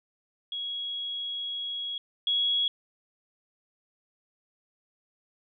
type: tone pair in turn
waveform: sine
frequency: 3322 / 3334 Hz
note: G#7 / G#7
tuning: 0 / +6 cents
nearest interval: unison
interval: 6 cents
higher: second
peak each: -31 / -23 dBFS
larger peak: second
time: 0.52-1.98 / 2.27-2.68 s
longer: first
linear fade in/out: 2 ms
effects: none